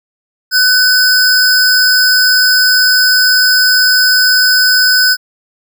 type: tone pair together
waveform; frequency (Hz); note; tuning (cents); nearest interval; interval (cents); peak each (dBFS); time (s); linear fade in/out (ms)
square; 1507 / 5069; F#6 / D#8; +31 / +31; octave + major sixth; 2100; -10; 0.51-5.17; 50
effects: none